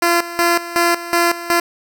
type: tone with tremolo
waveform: 10% pulse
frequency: 342.9 Hz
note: F4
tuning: 32 cents flat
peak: -4 dBFS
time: 0.02-1.6 s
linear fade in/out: 5 ms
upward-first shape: square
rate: 2.7 Hz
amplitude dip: 80%
effects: none